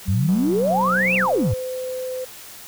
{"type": "tone with vibrato", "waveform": "sine", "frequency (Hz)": 187.2, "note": "F#3", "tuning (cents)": 20, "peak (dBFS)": -23, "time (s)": [0.05, 1.28], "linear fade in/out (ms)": 50, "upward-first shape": "sine", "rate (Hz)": 5.5, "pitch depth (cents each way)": 34}
{"type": "exponential two-way sweep", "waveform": "sine", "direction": "up then down", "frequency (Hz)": [87, 2794, 87], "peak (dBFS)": -17, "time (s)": [0.08, 1.54], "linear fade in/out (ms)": 5, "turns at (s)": 1.15}
{"type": "click train", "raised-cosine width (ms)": 1, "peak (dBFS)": -25, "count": 154, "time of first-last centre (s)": [0.29, 1.514], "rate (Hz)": 125}
{"type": "tone with pitch glide", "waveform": "sine", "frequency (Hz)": [523.3, 511.3], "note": ["C5", "C5"], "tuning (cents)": [0, -40], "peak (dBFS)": -25, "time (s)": [0.7, 2.25], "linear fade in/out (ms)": 10, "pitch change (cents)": -40, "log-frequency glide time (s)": [1.13, 1.41]}
{"effects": ["white hiss -40 dBFS RMS until 2.67 s"]}